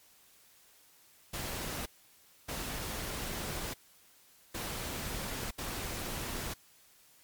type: noise bursts at uneven times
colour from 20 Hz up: pink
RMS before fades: -38 dBFS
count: 4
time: 1.33-1.86 / 2.48-3.74 / 4.54-5.51 / 5.58-6.54 s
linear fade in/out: 10 ms
effects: white hiss -62 dBFS RMS until 7.23 s + MP3 96 kbps